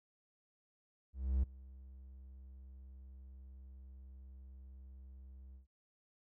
triangle tone with ADSR envelope, 65.41 Hz, C2, in tune, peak -26 dBFS, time 1.13-5.67 s, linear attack 300 ms, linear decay 11 ms, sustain -23 dB, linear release 120 ms, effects none

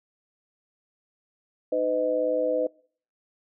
sine tone cluster, 308.5 / 506 / 624 Hz, D#4 / B4 / D#5, -15 / +42 / +5 cents, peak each -32 / -24 / -27 dBFS, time 1.72-2.67 s, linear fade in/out 5 ms, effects noise-tail reverb RT60 0.5 s tail -24 dB re dry

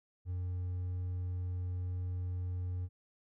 triangle tone with hard clipping, 90.1 Hz, F#2, 45 cents flat, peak -35 dBFS, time 0.25-2.89 s, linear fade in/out 50 ms, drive 5 dB, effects none

